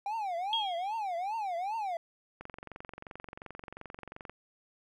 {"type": "tone with vibrato", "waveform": "triangle", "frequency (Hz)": 784, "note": "G5", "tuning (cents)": 0, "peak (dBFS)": -30, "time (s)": [0.06, 1.97], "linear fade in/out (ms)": 2, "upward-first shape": "triangle", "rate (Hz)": 2.5, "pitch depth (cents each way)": 290}
{"type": "tone with exponential decay", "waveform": "sine", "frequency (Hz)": 3266, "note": "G#7", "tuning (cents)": -30, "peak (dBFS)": -26, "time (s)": [0.53, 0.99], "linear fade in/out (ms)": 1, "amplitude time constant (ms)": 100}
{"type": "click train", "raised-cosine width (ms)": 0.5, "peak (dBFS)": -28, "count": 44, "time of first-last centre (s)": [2.41, 4.296], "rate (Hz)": 22.8}
{"effects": []}